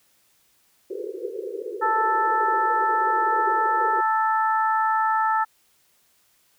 pink band-pass noise, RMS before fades -32 dBFS, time 0.9-4.01 s, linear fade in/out 5 ms, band 360 to 500 Hz, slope 96 dB/octave
harmonic tone, 440 Hz, A4, in tune, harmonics 2 / 3 / 4, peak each -21 / -23 / -29 dBFS, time 1.81-5.45 s, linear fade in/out 20 ms
effects white hiss -63 dBFS RMS until 6.58 s

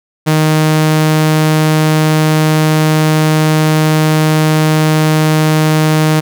sawtooth tone, 155.56 Hz, D#3, in tune, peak -4 dBFS, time 0.26-6.21 s, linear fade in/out 20 ms, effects none

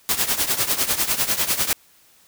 white noise with tremolo, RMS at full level -18 dBFS, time 0.09-1.73 s, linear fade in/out 0 ms, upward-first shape triangle, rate 10 Hz, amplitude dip 85%, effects white hiss -55 dBFS RMS until 2.27 s

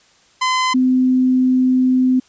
sawtooth / sine tone pair in turn, 1024 / 256 Hz, C6 / C4, -38 / -38 cents, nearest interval 2 octaves, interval 2400 cents, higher first, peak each -11 dBFS, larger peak neither, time 0.41-0.74 / 0.74-2.2 s, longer second, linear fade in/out 10 ms, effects white hiss -53 dBFS RMS until 2.28 s + resampled to 16000 Hz

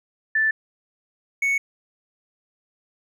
sine / triangle tone pair in turn, 1760 / 2217 Hz, A6 / C#7, 0 / 0 cents, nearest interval major third, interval 400 cents, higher second, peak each -17 dBFS, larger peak neither, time 0.35-0.51 / 1.42-1.58 s, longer neither, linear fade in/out 5 ms, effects none

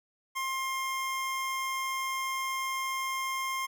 25% pulse tone, 1061 Hz, C6, 24 cents sharp, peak -27 dBFS, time 0.35-3.67 s, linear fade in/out 20 ms, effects none

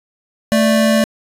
square tone pair together, 220.5 / 587.3 Hz, A3 / D5, +4 / 0 cents, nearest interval octave + perfect fourth, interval 1696 cents, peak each -13 / -16 dBFS, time 0.52-1.04 s, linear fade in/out 0 ms, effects resampled to 32000 Hz

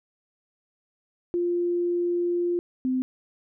sine tone pair in turn, 349.2 / 257.3 Hz, F4 / C4, 0 / -29 cents, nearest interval perfect fourth, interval 529 cents, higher first, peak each -22 dBFS, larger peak neither, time 1.34-2.59 / 2.85-3.02 s, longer first, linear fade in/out 0 ms, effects none

